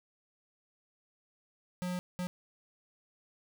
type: tone bursts at uneven times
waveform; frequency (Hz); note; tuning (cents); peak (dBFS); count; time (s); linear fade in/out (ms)
square; 180; F#3; -47; -34; 2; 1.82-1.99 / 2.19-2.27; 0
effects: none